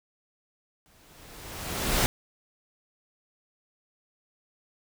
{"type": "noise with exponential growth", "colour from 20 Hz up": "pink", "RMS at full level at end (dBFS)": -22, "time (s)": [0.86, 2.06], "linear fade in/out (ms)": 0, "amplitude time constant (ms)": 260, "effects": []}